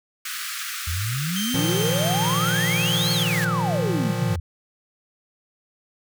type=high-pass noise; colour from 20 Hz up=pink; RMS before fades=-31 dBFS; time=0.25-3.45 s; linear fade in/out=5 ms; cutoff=1200 Hz; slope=96 dB/octave
type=exponential two-way sweep; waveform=sine; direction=up then down; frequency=77.78 to 4435 to 77.78 Hz; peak=-24 dBFS; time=0.87-4.4 s; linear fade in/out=5 ms; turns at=3.12 s
type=tone with pitch glide; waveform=sawtooth; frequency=3136 to 3219 Hz; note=G7 to G7; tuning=0 to +45 cents; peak=-25 dBFS; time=1.36-3.23 s; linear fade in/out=2 ms; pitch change=+45 cents; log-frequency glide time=1.7-2.88 s
type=chord; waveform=square; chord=Bb suspended fourth; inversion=none; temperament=equal; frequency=116.54 / 155.56 / 174.61 Hz; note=Bb2 / Eb3 / F3; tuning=0 / 0 / 0 cents; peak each=-28 / -28 / -26 dBFS; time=1.54-4.36 s; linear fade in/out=5 ms
effects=none